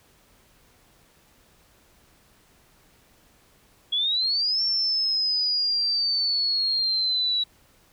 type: exponential two-way sweep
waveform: sine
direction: up then down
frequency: 3322 to 5450 to 3894 Hz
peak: -21 dBFS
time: 3.92-7.44 s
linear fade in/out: 10 ms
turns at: 4.63 s
effects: pink hiss -59 dBFS RMS until 7.92 s